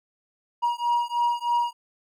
triangle beating tone pair, 952 / 955.2 Hz, A#5 / A#5, +36 / +42 cents, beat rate 3.2 Hz, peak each -23 dBFS, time 0.62-1.73 s, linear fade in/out 20 ms, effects none

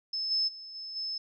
sine tone with level steps, 5230 Hz, E8, 15 cents flat, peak -30 / -25 / -42 / -38 / -32 dBFS, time 0.13-1.18 s, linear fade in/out 5 ms, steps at 0.3 / 0.47 / 0.74 / 0.95 s, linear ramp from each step 20 ms, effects none

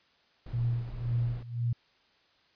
brown noise, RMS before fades -43 dBFS, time 0.46-1.43 s, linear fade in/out 5 ms
sine tone with tremolo, 118.9 Hz, A#2, 35 cents sharp, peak -25 dBFS, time 0.53-1.73 s, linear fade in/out 5 ms, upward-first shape sine, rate 1.9 Hz, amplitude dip 85%
effects white hiss -66 dBFS RMS until 2.55 s + resampled to 11025 Hz

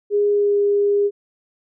sine tone with pitch glide, 410.9 to 406.6 Hz, G#4 to G#4, -18 to -37 cents, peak -14 dBFS, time 0.1-1.11 s, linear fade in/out 50 ms, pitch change -19 cents, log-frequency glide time 0.3-0.58 s, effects none

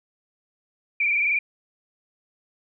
sine tone with frequency modulation, 2347 Hz, D7, 2 cents flat, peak -19 dBFS, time 1-1.39 s, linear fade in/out 5 ms, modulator 21.4 Hz, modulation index 4, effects none

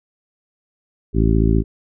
harmonic tone, 55 Hz, A1, in tune, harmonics 1 / 2 / 3 / 4 / 5 / 6 / 7, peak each -16 / -19 / -21 / -22 / -23 / -24 / -24 dBFS, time 1.13-1.64 s, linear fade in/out 50 ms, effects none

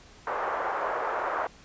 white band-pass noise, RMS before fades -30 dBFS, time 0.27-1.47 s, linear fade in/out 2 ms, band 450 to 1300 Hz, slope 24 dB/octave, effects pink hiss -53 dBFS RMS until 1.64 s + resampled to 16000 Hz

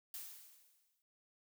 blue noise with exponential decay, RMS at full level -45 dBFS, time 0.14-1.02 s, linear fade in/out 1 ms, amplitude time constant 190 ms, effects none

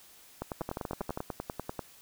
two click trains, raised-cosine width 1 ms, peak -20 / -20 dBFS, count 8 / 15, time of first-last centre 0.61-1.175 / 0.42-1.793 s, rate 12.4 / 10.2 Hz, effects white hiss -56 dBFS RMS until 2.01 s

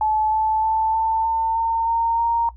sine tone with pitch steps, 864 / 873 / 882.2 / 891.4 / 900.7 / 910.1 / 919.6 / 929.2 Hz, A5 / A5 / A5 / A5 / A5 / A#5 / A#5 / A#5, -32 / -14 / +4 / +22 / +40 / -42 / -24 / -6 cents, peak -17 dBFS, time 0.01-2.49 s, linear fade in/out 2 ms, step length 310 ms, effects noise-tail reverb RT60 0.1 s tail -17 dB re dry + added 60 Hz sine -39 dBFS peak until 2.56 s

